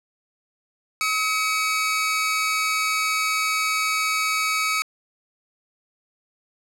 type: tone pair together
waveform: sawtooth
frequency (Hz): 1277.9 / 2260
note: D#6 / C#7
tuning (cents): +46 / +33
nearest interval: minor seventh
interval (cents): 987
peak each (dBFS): -20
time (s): 1.01-4.82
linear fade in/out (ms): 0
effects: low-pass 11000 Hz 12 dB/octave